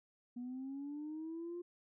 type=linear sweep; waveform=sine; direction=up; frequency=240.5 to 353.1 Hz; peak=-40 dBFS; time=0.36-1.62 s; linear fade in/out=10 ms; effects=tanh soft clip ceiling -38 dBFS